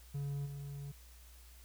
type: tone with level steps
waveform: triangle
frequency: 141.4 Hz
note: C#3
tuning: 35 cents sharp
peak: -34 / -40 dBFS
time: 0.14-0.92 s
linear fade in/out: 10 ms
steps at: 0.45 s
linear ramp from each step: 20 ms
effects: added 60 Hz sine -55 dBFS peak until 1.64 s + white hiss -62 dBFS RMS until 1.64 s